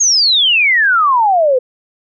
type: exponential sweep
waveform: sine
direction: down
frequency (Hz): 6700 to 489.5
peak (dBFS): -8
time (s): 0-1.59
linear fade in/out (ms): 10
effects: none